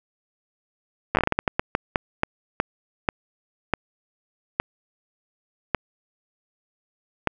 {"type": "slowing click train", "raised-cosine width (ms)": 0.5, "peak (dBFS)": -4, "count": 20, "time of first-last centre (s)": [1.15, 7.273], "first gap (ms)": 9, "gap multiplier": 1.33, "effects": []}